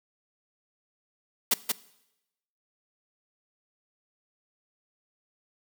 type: noise with echo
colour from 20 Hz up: white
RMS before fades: -22 dBFS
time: 1.51-1.54 s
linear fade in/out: 5 ms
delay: 180 ms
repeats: 1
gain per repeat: -4 dB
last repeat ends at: 1.72 s
effects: noise-tail reverb RT60 0.9 s tail -19 dB re dry + high-pass 200 Hz 12 dB/octave